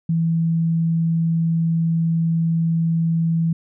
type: tone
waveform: sine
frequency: 164.81 Hz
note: E3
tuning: in tune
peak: -16 dBFS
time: 0.09-3.53 s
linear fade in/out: 5 ms
effects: none